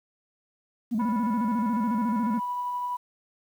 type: tone with vibrato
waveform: sine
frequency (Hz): 223.7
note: A3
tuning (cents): +29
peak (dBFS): -22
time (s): 0.91-2.4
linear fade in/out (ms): 20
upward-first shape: square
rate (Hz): 14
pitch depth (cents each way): 110
type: tone with tremolo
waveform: sine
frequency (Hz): 983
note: B5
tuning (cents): -8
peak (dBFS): -26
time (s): 0.99-2.97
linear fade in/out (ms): 10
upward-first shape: triangle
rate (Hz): 12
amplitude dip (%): 25
effects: tanh soft clip ceiling -20 dBFS + 9-bit